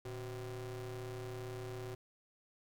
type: ring-modulated tone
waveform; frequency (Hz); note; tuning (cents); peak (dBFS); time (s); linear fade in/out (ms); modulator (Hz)
40% pulse; 130.81; C3; 0; -38; 0.05-1.95; 5; 245
effects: none